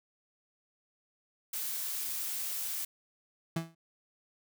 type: noise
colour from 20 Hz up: blue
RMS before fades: -36 dBFS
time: 1.53-2.85 s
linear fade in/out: 5 ms
type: tone with exponential decay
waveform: 35% pulse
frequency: 164.81 Hz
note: E3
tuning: in tune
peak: -26 dBFS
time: 3.56-3.75 s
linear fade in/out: 5 ms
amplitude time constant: 41 ms
effects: none